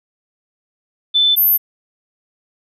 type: tone pair in turn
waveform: sine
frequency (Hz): 3520 / 13092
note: A7 / G#9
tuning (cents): 0 / -26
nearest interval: octave + major seventh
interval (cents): 2274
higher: second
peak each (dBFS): -10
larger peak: neither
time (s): 1.14-1.36 / 1.36-1.58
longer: neither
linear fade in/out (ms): 20
effects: none